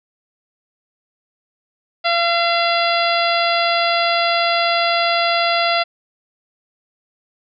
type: harmonic tone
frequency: 683 Hz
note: F5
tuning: 39 cents flat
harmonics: 1 / 2 / 3 / 4 / 5 / 6 / 7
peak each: -18 / -21 / -23 / -24 / -25 / -26 / -26 dBFS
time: 2.04-5.84 s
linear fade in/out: 20 ms
effects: none